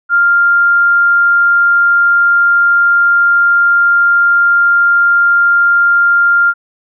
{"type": "tone", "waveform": "sine", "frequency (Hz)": 1396.9, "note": "F6", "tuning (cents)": 0, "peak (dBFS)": -6, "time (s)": [0.09, 6.54], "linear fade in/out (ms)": 50, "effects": []}